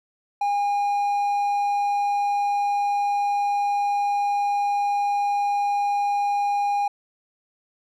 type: tone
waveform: triangle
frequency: 813 Hz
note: G#5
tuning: 37 cents flat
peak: -18 dBFS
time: 0.41-6.88 s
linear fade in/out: 5 ms
effects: none